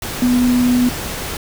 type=tone in noise; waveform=sine; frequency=246.9 Hz; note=B3; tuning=in tune; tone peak=-11 dBFS; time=0.22-0.89 s; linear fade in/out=2 ms; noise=pink; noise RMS=-25 dBFS; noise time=0.02-1.37 s; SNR=+11 dB; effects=none